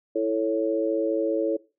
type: chord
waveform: sine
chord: A major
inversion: second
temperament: equal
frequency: 329.6 / 440 / 554.4 Hz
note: E4 / A4 / C#5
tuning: 0 / 0 / 0 cents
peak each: -26 dBFS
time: 0.15-1.57 s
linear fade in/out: 10 ms
effects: noise-tail reverb RT60 0.3 s tail -20 dB re dry